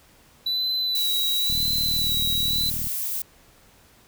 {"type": "tone with vibrato", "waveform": "triangle", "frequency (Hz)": 3951, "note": "B7", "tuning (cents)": 0, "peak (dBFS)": -21, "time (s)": [0.46, 2.7], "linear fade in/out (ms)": 5, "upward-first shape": "sine", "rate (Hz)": 0.96, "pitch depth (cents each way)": 38}
{"type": "noise", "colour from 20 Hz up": "violet", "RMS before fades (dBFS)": -28, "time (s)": [0.95, 3.22], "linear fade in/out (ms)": 2}
{"type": "click train", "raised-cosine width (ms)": 5, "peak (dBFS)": -23, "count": 54, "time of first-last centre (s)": [1.5, 2.87], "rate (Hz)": 38.7}
{"effects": ["pink hiss -55 dBFS RMS until 4.07 s"]}